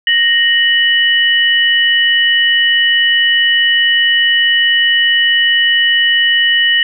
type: tone pair together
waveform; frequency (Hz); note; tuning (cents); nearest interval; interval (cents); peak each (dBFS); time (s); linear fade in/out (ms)
sine; 1864.7 / 2960; A#6 / F#7; 0 / 0; minor sixth; 800; -11; 0.07-6.83; 2
effects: none